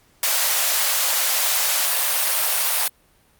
white high-pass noise, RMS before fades -20 dBFS, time 0.23-2.88 s, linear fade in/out 2 ms, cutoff 520 Hz, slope 48 dB/octave, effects pink hiss -58 dBFS RMS until 3.39 s + Opus 48 kbps

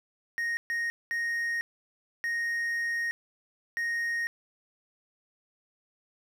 triangle tone bursts at uneven times, 1864 Hz, A#6, 1 cent flat, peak -26 dBFS, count 5, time 0.38-0.57 / 0.7-0.9 / 1.11-1.61 / 2.24-3.11 / 3.77-4.27 s, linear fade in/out 0 ms, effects none

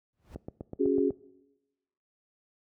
brown noise with exponential growth, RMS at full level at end -41 dBFS, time 0.13-0.35 s, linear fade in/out 1 ms, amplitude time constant 46 ms
click train, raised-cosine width 2 ms, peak -24 dBFS, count 7, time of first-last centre 0.36-1.106 s, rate 8.04 Hz
sine chord, C# suspended fourth, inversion none, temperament equal, 277.2 / 370 / 415.3 Hz, C#4 / F#4 / G#4, 0 / 0 / 0 cents, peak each -27 dBFS, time 0.79-1.11 s, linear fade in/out 20 ms
effects noise-tail reverb RT60 1.0 s tail -21 dB re dry + high-pass 60 Hz 12 dB/octave

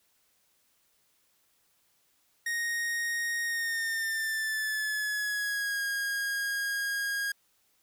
45% pulse tone with pitch glide, 1864.7 to 1632.7 Hz, A#6 to G#6, 0 to -30 cents, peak -29 dBFS, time 2.46-7.32 s, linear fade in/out 5 ms, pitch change -230 cents, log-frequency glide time 3.44-5.83 s, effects white hiss -70 dBFS RMS until 7.82 s

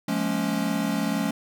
square chord, Bb minor seventh, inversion second, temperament equal with one note detuned, 174.61 / 211 / 233.1 / 277.2 Hz, F3 / Ab3 / Bb3 / Db4, 0 / +28 / 0 / 0 cents, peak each -31 / -28 / -34 / -29 dBFS, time 0.08-1.31 s, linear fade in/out 5 ms, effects none

